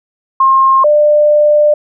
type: tone pair in turn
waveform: sine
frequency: 1067 / 596.4 Hz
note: C6 / D5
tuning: +34 / +27 cents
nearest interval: minor seventh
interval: 1007 cents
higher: first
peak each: -5 dBFS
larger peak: neither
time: 0.4-0.84 / 0.84-1.74 s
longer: second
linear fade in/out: 5 ms
effects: none